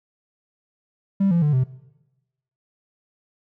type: tone with pitch steps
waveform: triangle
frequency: 196 / 170.63 / 148.54 / 129.31 Hz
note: G3 / F3 / D3 / C3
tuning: 0 / -40 / +20 / -20 cents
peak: -13 dBFS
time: 1.2-1.64 s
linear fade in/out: 10 ms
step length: 110 ms
effects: noise-tail reverb RT60 1.0 s tail -21 dB re dry + tanh soft clip ceiling -10 dBFS